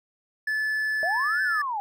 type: tone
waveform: triangle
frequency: 1734 Hz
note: A6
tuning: 26 cents flat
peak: -22 dBFS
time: 0.47-1.62 s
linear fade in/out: 5 ms
type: linear two-way sweep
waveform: sine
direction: up then down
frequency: 615 to 1568 to 788 Hz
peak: -26 dBFS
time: 1.03-1.8 s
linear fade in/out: 0 ms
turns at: 1.42 s
effects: none